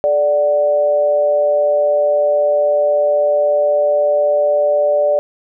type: tone with amplitude modulation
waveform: sine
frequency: 587.3 Hz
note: D5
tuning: in tune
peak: -8 dBFS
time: 0.04-5.19 s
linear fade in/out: 0 ms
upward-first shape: sine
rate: 160 Hz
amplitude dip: 60%
effects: none